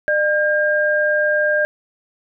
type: tone pair together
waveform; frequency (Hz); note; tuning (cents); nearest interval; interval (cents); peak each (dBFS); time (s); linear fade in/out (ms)
sine; 602 / 1607.1; D5 / G6; +43 / +43; octave + perfect fourth; 1700; -17 / -17; 0.08-1.65; 0
effects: none